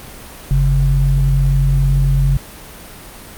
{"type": "tone pair together", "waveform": "sine", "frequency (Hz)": [45.57, 136.7], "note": ["F#1", "C#3"], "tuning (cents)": [-26, -24], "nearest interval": "octave + perfect fifth", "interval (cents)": 1902, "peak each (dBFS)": -13, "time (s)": [0.51, 2.37], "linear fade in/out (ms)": 0, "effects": ["pink hiss -35 dBFS RMS until 3.37 s", "Opus 32 kbps"]}